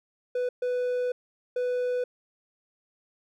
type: tone bursts at uneven times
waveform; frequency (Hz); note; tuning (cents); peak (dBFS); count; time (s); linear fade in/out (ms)
triangle; 496; B4; +7; -23; 3; 0.35-0.49 / 0.62-1.12 / 1.56-2.04; 5
effects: none